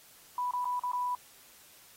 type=tone with dropouts; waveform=sine; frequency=987.8 Hz; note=B5; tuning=in tune; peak=-29 dBFS; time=0.38-1.15 s; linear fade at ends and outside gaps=2 ms; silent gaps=0.51-0.535 / 0.646-0.654 / 0.795-0.835 / 0.917-0.932 s; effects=white hiss -57 dBFS RMS until 1.96 s + AAC 48 kbps